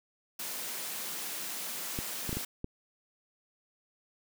white high-pass noise, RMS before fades -38 dBFS, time 0.39-2.45 s, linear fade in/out 5 ms, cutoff 150 Hz, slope 96 dB/octave
clicks, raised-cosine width 3 ms, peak -22 dBFS, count 5, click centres 1.989 / 2.293 / 2.329 / 2.37 / 2.644 s
effects none

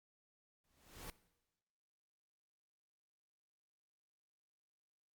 pink noise with exponential growth, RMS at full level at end -45 dBFS, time 0.64-1.1 s, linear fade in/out 1 ms, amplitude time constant 100 ms, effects noise-tail reverb RT60 1.0 s tail -18 dB re dry + Opus 48 kbps

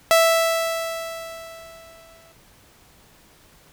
sawtooth tone with exponential decay, 659.3 Hz, E5, in tune, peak -8 dBFS, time 0.11-2.32 s, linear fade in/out 0 ms, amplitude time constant 480 ms, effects pink hiss -53 dBFS RMS until 3.72 s

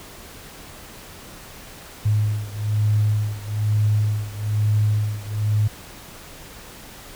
sine beating tone pair, 105.4 / 106.5 Hz, G#2 / G#2, +26 / +44 cents, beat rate 1.1 Hz, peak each -20 / -22 dBFS, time 2.05-5.68 s, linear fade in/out 10 ms, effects pink hiss -41 dBFS RMS until 7.15 s

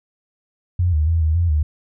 sine tone with pitch steps, 88.7 / 76.5 / 82.7 / 78.6 / 86 / 75.8 Hz, F2 / D#2 / E2 / D#2 / F2 / D#2, +27 / -29 / +6 / +18 / -26 / -45 cents, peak -14 dBFS, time 0.79-1.63 s, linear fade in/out 5 ms, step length 140 ms, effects none

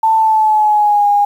sine tone with pitch glide, 887 to 818.1 Hz, A5 to G#5, +14 to -26 cents, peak -8 dBFS, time 0.03-1.25 s, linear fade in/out 5 ms, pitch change -140 cents, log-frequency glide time 0.17-1.07 s, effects 7-bit

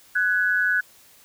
sine tone pair together, 1486.3 / 1676 Hz, F#6 / G#6, +7 / +15 cents, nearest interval major second, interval 208 cents, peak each -20 / -23 dBFS, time 0.15-0.81 s, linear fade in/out 10 ms, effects white hiss -53 dBFS RMS until 1.24 s

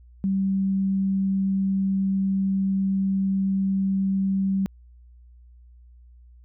sine tone, 193.5 Hz, G3, 22 cents flat, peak -20 dBFS, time 0.24-4.66 s, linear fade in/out 0 ms, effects added 60 Hz sine -47 dBFS peak until 6.44 s

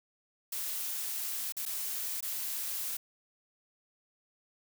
blue noise with dropouts, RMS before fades -36 dBFS, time 0.52-2.97 s, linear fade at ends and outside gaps 5 ms, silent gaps 1.523-1.567 / 1.654-1.661 / 2.207-2.225 s, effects none

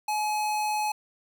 square tone, 848 Hz, G#5, 36 cents sharp, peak -26 dBFS, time 0.08-0.92 s, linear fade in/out 5 ms, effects 10-bit

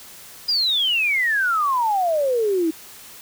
sine exponential sweep, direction down, 4998 to 311.1 Hz, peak -17 dBFS, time 0.48-2.71 s, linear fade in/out 10 ms, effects white hiss -42 dBFS RMS until 3.21 s

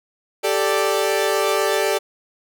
sawtooth chord, G suspended second, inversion none, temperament equal, 392 / 440 / 587.3 Hz, G4 / A4 / D5, 0 / 0 / 0 cents, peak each -18 dBFS, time 0.43-1.99 s, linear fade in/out 20 ms, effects none

